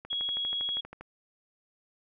click train, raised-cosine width 0.5 ms, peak -28 dBFS, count 13, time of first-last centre 0.05-1.01 s, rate 12.5 Hz
sine tone, 3322 Hz, G#7, in tune, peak -29 dBFS, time 0.1-0.81 s, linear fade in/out 10 ms
effects none

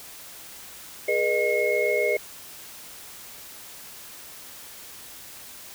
sine tone cluster, 417.2 / 484.3 / 610 / 2165 Hz, G#4 / B4 / D#5 / C#7, +8 / -34 / -34 / -41 cents, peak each -26 dBFS, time 1.08-2.17 s, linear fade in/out 5 ms, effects white hiss -43 dBFS RMS until 5.74 s

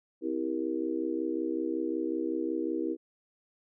sine chord, C dominant seventh, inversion none, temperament just, 261.6 / 327 / 392.4 / 470.9 Hz, C4 / E4 / G4 / Bb4, 0 / -14 / +2 / +18 cents, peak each -37 / -31 / -36 / -37 dBFS, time 0.21-2.97 s, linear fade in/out 50 ms, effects none

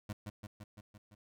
25% pulse tone with echo, 103.83 Hz, G#2, in tune, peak -34 dBFS, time 0.09-0.13 s, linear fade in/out 5 ms, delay 170 ms, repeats 6, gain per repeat -3 dB, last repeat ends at 1.15 s, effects none

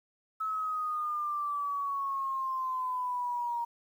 sine exponential sweep, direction down, 1300 to 939 Hz, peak -30 dBFS, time 0.4-3.65 s, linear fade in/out 10 ms, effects 10-bit

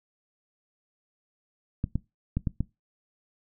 clicks, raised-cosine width 5 ms, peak -14 dBFS, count 5, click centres 1.841 / 1.956 / 2.37 / 2.472 / 2.606 s, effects noise-tail reverb RT60 0.2 s tail -20 dB re dry

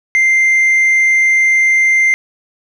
triangle tone with hard clipping, 2091 Hz, C7, 2 cents flat, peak -7 dBFS, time 0.15-2.14 s, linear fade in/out 0 ms, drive 1 dB, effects none

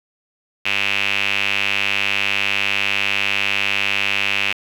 sawtooth tone with band-pass filter, 100 Hz, G2, 35 cents sharp, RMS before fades -20 dBFS, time 0.65-4.53 s, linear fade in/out 10 ms, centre 2600 Hz, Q 6.1, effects 7-bit

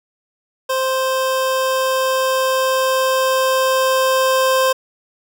25% pulse tone with level ramp, 523.3 Hz, C5, in tune, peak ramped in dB -13 to -9 dBFS, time 0.69-4.73 s, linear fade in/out 10 ms, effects none

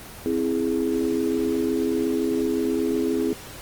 sine chord, C augmented, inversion none, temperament equal, 261.6 / 329.6 / 415.3 Hz, C4 / E4 / G#4, 0 / 0 / 0 cents, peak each -25 dBFS, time 0.26-3.33 s, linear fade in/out 0 ms, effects pink hiss -40 dBFS RMS until 3.61 s + Opus 24 kbps

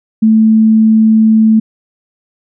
sine tone, 220 Hz, A3, in tune, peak -4 dBFS, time 0.22-1.6 s, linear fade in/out 10 ms, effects none

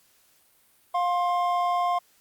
triangle tone pair together, 707 / 1058.2 Hz, F5 / C6, +21 / +19 cents, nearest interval perfect fifth, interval 698 cents, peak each -22 / -24 dBFS, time 0.94-1.99 s, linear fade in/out 10 ms, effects white hiss -62 dBFS RMS until 2.2 s + Opus 48 kbps

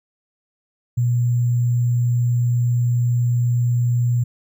sine tone with sample-and-hold, 121.1 Hz, B2, 34 cents flat, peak -15 dBFS, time 0.97-4.24 s, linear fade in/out 10 ms, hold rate 7350 Hz, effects none

